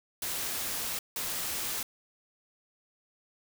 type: noise bursts at uneven times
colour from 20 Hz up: white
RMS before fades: -34 dBFS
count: 2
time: 0.22-0.99 / 1.16-1.83 s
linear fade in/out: 2 ms
effects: none